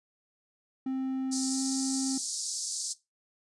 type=tone with pitch glide; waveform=triangle; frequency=263.3 to 266.5 Hz; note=C4 to C4; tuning=+11 to +32 cents; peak=-27 dBFS; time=0.86-2.18 s; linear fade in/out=5 ms; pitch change=+21 cents; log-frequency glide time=1.46-1.62 s
type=band-pass noise; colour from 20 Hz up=white; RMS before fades=-35 dBFS; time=1.31-2.94 s; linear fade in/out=20 ms; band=4500 to 8900 Hz; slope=48 dB/octave
effects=noise-tail reverb RT60 0.2 s tail -17 dB re dry + resampled to 24000 Hz